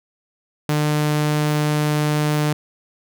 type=tone; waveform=sawtooth; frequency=150.2 Hz; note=D3; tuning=39 cents sharp; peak=-13 dBFS; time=0.69-2.53 s; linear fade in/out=2 ms; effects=none